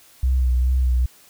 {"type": "tone with vibrato", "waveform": "sine", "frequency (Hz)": 63.3, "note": "B1", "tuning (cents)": 43, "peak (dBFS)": -14, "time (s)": [0.23, 1.06], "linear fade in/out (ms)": 5, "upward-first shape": "sine", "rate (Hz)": 2.4, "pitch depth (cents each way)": 39, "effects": ["tanh soft clip ceiling -12 dBFS", "white hiss -51 dBFS RMS until 1.29 s"]}